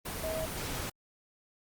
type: tone in noise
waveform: sine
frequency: 638 Hz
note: D#5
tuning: 43 cents sharp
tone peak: -33 dBFS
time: 0.23-0.46 s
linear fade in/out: 10 ms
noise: pink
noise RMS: -37 dBFS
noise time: 0.05-0.9 s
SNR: +1 dB
effects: Opus 24 kbps